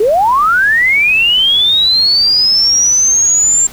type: linear sweep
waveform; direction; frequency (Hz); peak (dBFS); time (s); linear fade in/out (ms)
sine; up; 392 to 7400; -7; 0-3.67; 5
effects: pink hiss -33 dBFS RMS until 3.72 s